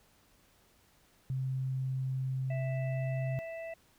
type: tone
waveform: sine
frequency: 131.4 Hz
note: C3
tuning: 8 cents sharp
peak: -31 dBFS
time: 1.3-3.39 s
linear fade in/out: 0 ms
type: harmonic tone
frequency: 659.3 Hz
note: E5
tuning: in tune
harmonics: 1 / 3 / 4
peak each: -39 / -49 / -51 dBFS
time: 2.5-3.74 s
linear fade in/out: 5 ms
effects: pink hiss -66 dBFS RMS until 3.98 s